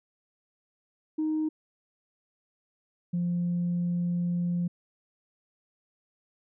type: tone pair in turn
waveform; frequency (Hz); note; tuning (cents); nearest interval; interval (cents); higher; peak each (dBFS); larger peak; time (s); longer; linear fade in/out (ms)
sine; 311.1 / 174.6; D#4 / F3; 0 / 0; minor seventh; 1000; first; -24; neither; 1.18-1.49 / 3.13-4.68; second; 10
effects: tanh soft clip ceiling -22 dBFS